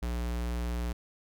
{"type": "tone", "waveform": "square", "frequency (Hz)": 59.5, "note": "A#1", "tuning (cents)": 36, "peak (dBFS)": -31, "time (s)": [0.02, 0.93], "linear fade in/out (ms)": 10, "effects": []}